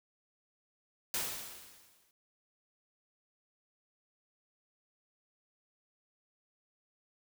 white noise with exponential decay, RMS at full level -33 dBFS, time 1.14-2.11 s, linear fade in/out 1 ms, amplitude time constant 210 ms, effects none

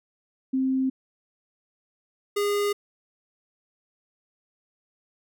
sine / square tone pair in turn, 263 / 409 Hz, C4 / G#4, +9 / -26 cents, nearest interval minor sixth, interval 765 cents, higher second, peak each -21 / -23 dBFS, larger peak first, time 0.53-0.9 / 2.36-2.73 s, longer neither, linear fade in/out 10 ms, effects none

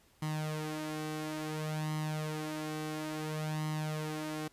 sawtooth tone with flanger, 154.4 Hz, D#3, 13 cents flat, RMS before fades -37 dBFS, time 0.22-4.48 s, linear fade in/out 5 ms, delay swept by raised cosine 0.98 to 3.88 ms, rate 0.58 Hz, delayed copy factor +0.65, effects pink hiss -66 dBFS RMS until 4.52 s + resampled to 32000 Hz

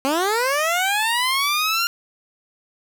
15% pulse linear sweep, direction up, 261.6 to 1405 Hz, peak -12 dBFS, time 0.05-1.87 s, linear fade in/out 0 ms, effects none

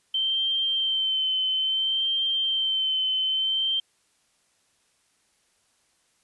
sine tone with vibrato, 3108 Hz, G7, 16 cents flat, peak -22 dBFS, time 0.14-3.8 s, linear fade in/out 5 ms, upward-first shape sine, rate 0.59 Hz, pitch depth 27 cents each way, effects white hiss -67 dBFS RMS until 6.23 s + resampled to 24000 Hz

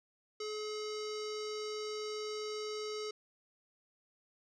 square tone with low-pass filter, 426.2 Hz, G#4, 45 cents sharp, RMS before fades -40 dBFS, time 0.4-3.11 s, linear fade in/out 5 ms, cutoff 5500 Hz, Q 4, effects none

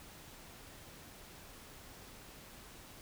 silence, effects pink hiss -54 dBFS RMS until 3.01 s

